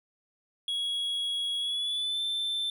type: tone with pitch glide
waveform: triangle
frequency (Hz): 3329 to 3547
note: G#7 to A7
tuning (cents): +3 to +13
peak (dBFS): -27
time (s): 0.68-2.7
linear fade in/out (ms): 2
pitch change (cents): +110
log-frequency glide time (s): 1.58-2.21
effects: none